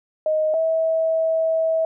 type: tone pair in turn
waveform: sine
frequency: 622.3 / 647.1 Hz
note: D#5 / E5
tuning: 0 / -32 cents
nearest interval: minor second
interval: 68 cents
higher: second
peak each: -17 dBFS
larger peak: neither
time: 0.26-0.54 / 0.54-1.85 s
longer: second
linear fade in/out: 2 ms
effects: none